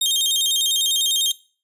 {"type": "tone with vibrato", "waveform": "sawtooth", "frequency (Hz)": 3438, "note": "A7", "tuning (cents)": -41, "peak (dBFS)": -14, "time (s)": [0.01, 1.32], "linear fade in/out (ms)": 5, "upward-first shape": "square", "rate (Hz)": 10, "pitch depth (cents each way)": 130, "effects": ["noise-tail reverb RT60 0.4 s tail -20 dB re dry", "resampled to 32000 Hz"]}